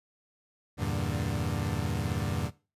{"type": "chord", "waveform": "30% pulse", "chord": "E half-diminished seventh", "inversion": "none", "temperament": "equal", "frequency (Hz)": [82.41, 98, 116.54, 146.83], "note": ["E2", "G2", "Bb2", "D3"], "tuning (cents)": [0, 0, 0, 0], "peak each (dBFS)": -32, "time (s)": [0.77, 2.51], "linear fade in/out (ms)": 50, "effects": ["noise-tail reverb RT60 0.3 s tail -18 dB re dry", "resampled to 32000 Hz"]}